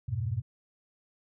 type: chord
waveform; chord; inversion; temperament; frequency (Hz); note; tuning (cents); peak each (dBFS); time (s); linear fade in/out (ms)
sine; F diminished; none; equal; 87.31 / 103.83 / 123.47; F2 / Ab2 / Cb3; 0 / 0 / 0; -37 / -32 / -32; 0.08-0.42; 10
effects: none